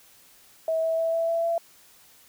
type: tone with pitch steps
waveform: sine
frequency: 646 / 651.2 / 656.5 / 661.9 / 667.2 / 672.7 Hz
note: E5 / E5 / E5 / E5 / E5 / E5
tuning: -35 / -21 / -7 / +7 / +21 / +35 cents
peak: -22 dBFS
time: 0.68-1.58 s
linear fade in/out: 2 ms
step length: 150 ms
effects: white hiss -55 dBFS RMS until 2.28 s